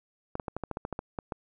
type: clicks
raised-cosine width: 1 ms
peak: -19 dBFS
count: 12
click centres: 0.354 / 0.398 / 0.482 / 0.566 / 0.637 / 0.713 / 0.771 / 0.851 / 0.927 / 0.991 / 1.188 / 1.322 s
effects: none